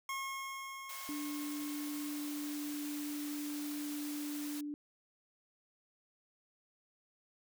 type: tone with exponential decay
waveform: 25% pulse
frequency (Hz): 1083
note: C#6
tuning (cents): -41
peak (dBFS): -33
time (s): 0.09-3.77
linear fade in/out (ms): 2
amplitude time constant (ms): 800
type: high-pass noise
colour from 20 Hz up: white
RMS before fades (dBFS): -47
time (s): 0.89-4.61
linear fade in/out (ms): 5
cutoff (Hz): 490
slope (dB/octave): 96
type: tone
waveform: sine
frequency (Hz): 293.7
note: D4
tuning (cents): 0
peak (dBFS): -38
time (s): 1.09-4.74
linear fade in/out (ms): 0
effects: none